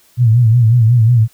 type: tone with vibrato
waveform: sine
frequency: 116.54 Hz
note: A#2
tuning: in tune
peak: -6 dBFS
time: 0.17-1.28 s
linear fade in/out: 50 ms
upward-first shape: sine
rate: 5.5 Hz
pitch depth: 110 cents each way
effects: white hiss -51 dBFS RMS until 1.33 s